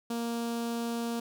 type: tone with notch filter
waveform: sawtooth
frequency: 233.6 Hz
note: A#3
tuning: 4 cents sharp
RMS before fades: -33 dBFS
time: 0.1-1.2 s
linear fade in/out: 5 ms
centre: 2000 Hz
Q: 1.5
effects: none